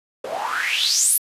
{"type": "noise with band-pass filter sweep", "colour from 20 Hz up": "white", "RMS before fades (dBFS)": -21, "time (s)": [0.24, 1.18], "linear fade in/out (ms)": 5, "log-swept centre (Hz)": [470, 12000], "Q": 6.7, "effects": ["resampled to 32000 Hz"]}